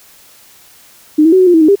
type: tone with pitch steps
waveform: sine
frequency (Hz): 305.2 / 323.9 / 374.8 / 370.1 / 352.3 / 323 / 310.5 / 399.5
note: D#4 / E4 / F#4 / F#4 / F4 / E4 / D#4 / G4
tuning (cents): -33 / -30 / +22 / 0 / +15 / -35 / -3 / +33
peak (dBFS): -4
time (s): 1.18-1.756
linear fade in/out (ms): 10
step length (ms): 72
effects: white hiss -43 dBFS RMS until 1.8 s